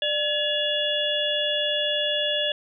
harmonic tone with a mistuned harmonic, 568 Hz, C#5, 42 cents sharp, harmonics 1 / 3 / 5 / 6, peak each -27 / -32 / -27 / -26 dBFS, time 0.02-2.52 s, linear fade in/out 2 ms, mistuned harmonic 1, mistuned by +77 cents, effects none

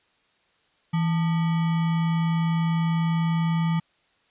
sine tone with sample-and-hold, 164.81 Hz, E3, in tune, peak -20 dBFS, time 0.93-3.8 s, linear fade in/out 10 ms, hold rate 1050 Hz, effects white hiss -65 dBFS RMS until 4.3 s + resampled to 8000 Hz

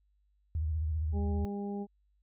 sine tone with vibrato, 78.3 Hz, D#2, 11 cents sharp, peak -29 dBFS, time 0.55-1.45 s, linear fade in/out 0 ms, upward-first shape square, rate 15 Hz, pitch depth 78 cents each way
harmonic tone, 202 Hz, G#3, 48 cents flat, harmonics 1 / 2 / 3 / 4, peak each -35 / -40 / -53 / -46 dBFS, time 1.12-1.87 s, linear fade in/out 50 ms
effects added 50 Hz sine -68 dBFS peak until 2.22 s

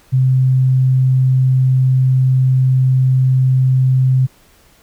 sine tone, 130 Hz, C3, 11 cents flat, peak -9 dBFS, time 0.12-4.27 s, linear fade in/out 20 ms, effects pink hiss -50 dBFS RMS until 4.82 s

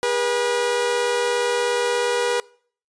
sawtooth tone pair together, 407.1 / 484.1 Hz, G#4 / B4, -35 / -35 cents, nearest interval minor third, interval 300 cents, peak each -23 / -16 dBFS, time 0.03-2.4 s, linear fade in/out 0 ms, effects noise-tail reverb RT60 0.5 s tail -23 dB re dry + resampled to 22050 Hz

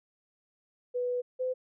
sine tone pair in turn, 493.3 / 510.4 Hz, B4 / C5, -2 / -43 cents, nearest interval minor second, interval 59 cents, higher second, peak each -28 dBFS, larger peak neither, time 0.94-1.22 / 1.39-1.54 s, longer first, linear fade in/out 20 ms, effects none

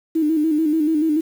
sine tone with vibrato, 311.1 Hz, D#4, in tune, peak -15 dBFS, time 0.15-1.21 s, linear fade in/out 10 ms, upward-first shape square, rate 6.9 Hz, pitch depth 62 cents each way, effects 7-bit

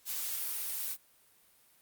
blue noise, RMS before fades -36 dBFS, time 0.05-0.97 s, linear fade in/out 50 ms, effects white hiss -65 dBFS RMS until 1.81 s + Opus 48 kbps

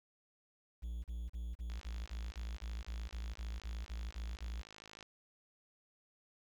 triangle tone bursts, 58.4 Hz, A#1, 4 cents sharp, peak -37 dBFS, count 15, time 0.82-4.624 s, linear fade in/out 20 ms, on 220 ms, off 36 ms
click train, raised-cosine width 0.2 ms, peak -35 dBFS, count 178, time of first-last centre 1.7-5.027 s, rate 53.2 Hz
effects 11-bit

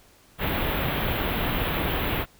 pink band-stop noise, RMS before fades -26 dBFS, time 0.38-2.26 s, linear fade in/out 50 ms, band 3600 to 13000 Hz, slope 48 dB/octave, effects pink hiss -56 dBFS RMS until 2.39 s

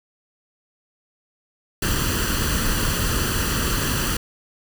pink noise with comb filter, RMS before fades -22 dBFS, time 1.82-4.17 s, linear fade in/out 5 ms, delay 0.67 ms, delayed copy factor +0.65, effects none

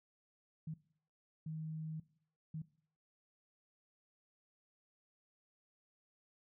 sine tone bursts at uneven times, 157.6 Hz, D#3, 23 cents sharp, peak -40 dBFS, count 3, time 0.67-0.74 / 1.46-2 / 2.54-2.62 s, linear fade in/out 5 ms, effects noise-tail reverb RT60 0.6 s tail -19 dB re dry

